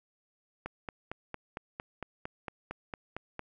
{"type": "click train", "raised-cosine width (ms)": 0.5, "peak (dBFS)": -22, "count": 13, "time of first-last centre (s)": [0.66, 3.393], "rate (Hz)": 4.39, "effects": []}